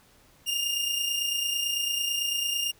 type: tone pair together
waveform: sawtooth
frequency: 2793 / 2822 Hz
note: F7 / F7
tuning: -1 / +17 cents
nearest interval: unison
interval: 18 cents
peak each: -29 / -24 dBFS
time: 0.46-2.72 s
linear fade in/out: 20 ms
effects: pink hiss -59 dBFS RMS until 2.79 s